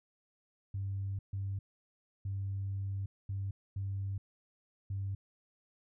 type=tone bursts at uneven times; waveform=sine; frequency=98 Hz; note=G2; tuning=in tune; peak=-33 dBFS; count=6; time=0.74-1.19 / 1.33-1.59 / 2.25-3.06 / 3.29-3.51 / 3.76-4.18 / 4.9-5.15 s; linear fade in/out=5 ms; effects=tanh soft clip ceiling -29 dBFS